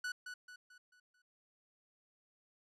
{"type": "tone with echo", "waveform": "45% pulse", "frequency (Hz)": 1480, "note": "F#6", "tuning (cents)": 0, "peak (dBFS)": -37, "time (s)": [0.04, 0.12], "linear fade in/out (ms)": 5, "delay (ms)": 220, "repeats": 5, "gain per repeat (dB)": -7, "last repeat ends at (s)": 1.22, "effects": ["low-pass 8000 Hz 12 dB/octave"]}